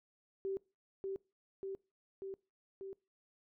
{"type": "tone with echo", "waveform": "sine", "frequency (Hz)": 387.7, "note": "G4", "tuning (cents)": -19, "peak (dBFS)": -35, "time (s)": [0.45, 0.57], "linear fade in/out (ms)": 0, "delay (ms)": 590, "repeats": 4, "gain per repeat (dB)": -2, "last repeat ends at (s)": 2.93, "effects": ["noise-tail reverb RT60 0.3 s tail -24 dB re dry"]}